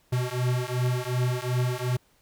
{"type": "beating tone pair", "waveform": "square", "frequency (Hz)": [123.47, 126.17], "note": ["B2", "B2"], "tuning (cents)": [0, 37], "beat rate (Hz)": 2.7, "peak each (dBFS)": -28, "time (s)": [0.12, 1.97], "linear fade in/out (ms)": 10, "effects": ["pink hiss -64 dBFS RMS until 2.21 s"]}